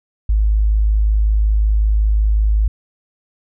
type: tone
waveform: sine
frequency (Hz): 52.7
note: G#1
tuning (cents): +26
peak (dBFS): -11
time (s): 0.29-2.68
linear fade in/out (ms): 5
effects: none